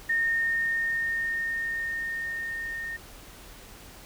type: tone with level ramp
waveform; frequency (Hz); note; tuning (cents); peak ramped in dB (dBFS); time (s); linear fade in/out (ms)
sine; 1834; A#6; -29; -22 to -32; 0.09-2.97; 10
effects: added 41 Hz sine -53 dBFS peak until 4.05 s + pink hiss -48 dBFS RMS until 4.05 s